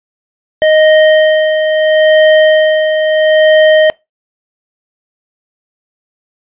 square tone with tremolo, 622.3 Hz, D#5, in tune, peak -4 dBFS, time 0.62-3.9 s, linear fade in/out 0 ms, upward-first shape sine, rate 0.75 Hz, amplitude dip 50%, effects noise-tail reverb RT60 0.2 s tail -23 dB re dry + resampled to 8000 Hz

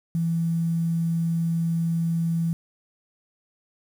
sine tone, 166.4 Hz, E3, 17 cents sharp, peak -21 dBFS, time 0.15-2.53 s, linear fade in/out 0 ms, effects 8-bit

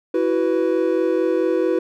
triangle chord, E suspended second, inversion none, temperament equal with one note detuned, 329.6 / 374.1 / 493.9 Hz, E4 / F#4 / B4, 0 / +19 / 0 cents, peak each -19 dBFS, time 0.14-1.79 s, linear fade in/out 5 ms, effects none

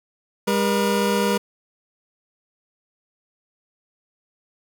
25% pulse tone pair together, 201.6 / 479.5 Hz, G3 / A#4, +49 / +49 cents, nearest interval octave + minor third, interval 1500 cents, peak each -17 / -18 dBFS, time 0.47-1.38 s, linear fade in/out 10 ms, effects none

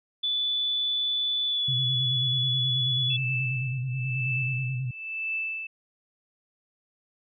sine tone with pitch glide, 3475 to 3415 Hz, A7 to G#7, -22 to +48 cents, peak -24 dBFS, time 0.23-3.17 s, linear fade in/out 10 ms, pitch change -30 cents, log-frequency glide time 1.46-1.64 s
sine tone with vibrato, 127.8 Hz, C3, 40 cents flat, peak -27 dBFS, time 1.68-4.91 s, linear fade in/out 5 ms, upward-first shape square, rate 9.3 Hz, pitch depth 67 cents each way
sine tone with tremolo, 2638 Hz, E7, 1 cent sharp, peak -26 dBFS, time 3.1-5.67 s, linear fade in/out 5 ms, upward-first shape triangle, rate 1 Hz, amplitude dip 95%
effects none

